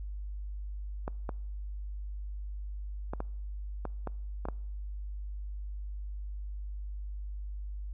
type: clicks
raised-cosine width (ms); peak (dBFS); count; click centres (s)
1; -21; 8; 1.079 / 1.292 / 3.135 / 3.204 / 3.853 / 4.073 / 4.454 / 4.486
effects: noise-tail reverb RT60 0.8 s tail -25 dB re dry + added 50 Hz sine -36 dBFS peak until 7.93 s